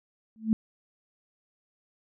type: tone with exponential growth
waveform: sine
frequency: 220.6 Hz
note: A3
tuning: 5 cents sharp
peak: -16 dBFS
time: 0.36-0.53 s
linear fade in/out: 0 ms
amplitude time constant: 36 ms
effects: none